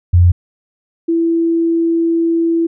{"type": "tone pair in turn", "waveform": "sine", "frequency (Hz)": [88.1, 332.6], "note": ["F2", "E4"], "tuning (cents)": [16, 16], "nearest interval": "octave + major seventh", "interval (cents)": 2300, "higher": "second", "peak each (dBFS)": [-5, -11], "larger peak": "first", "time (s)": [[0.13, 0.32], [1.08, 2.67]], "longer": "second", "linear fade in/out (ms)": 10, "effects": []}